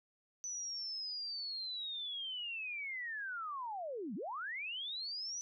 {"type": "linear two-way sweep", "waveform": "sine", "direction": "down then up", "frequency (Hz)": [6010, 173.3, 6010], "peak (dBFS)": -39, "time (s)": [0.44, 5.41], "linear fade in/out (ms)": 0, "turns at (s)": 4.15, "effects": []}